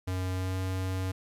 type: tone with pitch glide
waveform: square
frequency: 92.5 to 93.68 Hz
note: F#2 to F#2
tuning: 0 to +22 cents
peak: -30 dBFS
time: 0.07-1.12 s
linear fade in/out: 10 ms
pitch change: +22 cents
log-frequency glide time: 0.32-0.57 s
effects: resampled to 32000 Hz + 11-bit